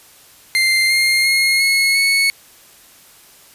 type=tone with pitch steps; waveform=30% pulse; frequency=2093 / 2121 / 2149 / 2178 / 2207 Hz; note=C7 / C7 / C7 / C#7 / C#7; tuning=0 / +23 / +46 / -31 / -8 cents; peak=-10 dBFS; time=0.55-2.3 s; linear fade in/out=0 ms; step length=350 ms; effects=white hiss -46 dBFS RMS until 3.54 s + resampled to 32000 Hz